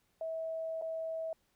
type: tone with dropouts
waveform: sine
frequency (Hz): 648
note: E5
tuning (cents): -30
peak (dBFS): -35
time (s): 0.21-1.33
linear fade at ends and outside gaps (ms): 2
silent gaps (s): 0.814-0.821
effects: pink hiss -75 dBFS RMS until 1.55 s